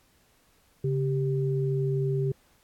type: tone pair together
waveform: sine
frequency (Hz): 138.59 / 392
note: C#3 / G4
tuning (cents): 0 / 0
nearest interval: octave + tritone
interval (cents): 1800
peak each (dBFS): -25 / -29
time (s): 0.84-2.32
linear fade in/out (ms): 5
effects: pink hiss -64 dBFS RMS until 2.63 s + AAC 64 kbps